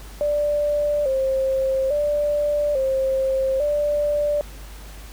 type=tone with vibrato; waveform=sine; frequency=559 Hz; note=C#5; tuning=14 cents sharp; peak=-18 dBFS; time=0.21-4.41 s; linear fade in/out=0 ms; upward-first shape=square; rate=0.59 Hz; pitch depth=87 cents each way; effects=added 50 Hz sine -37 dBFS peak until 5.12 s + pink hiss -44 dBFS RMS until 5.12 s